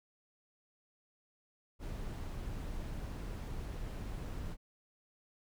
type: noise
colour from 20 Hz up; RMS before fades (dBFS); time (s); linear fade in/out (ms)
brown; -41; 1.79-4.57; 50
effects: none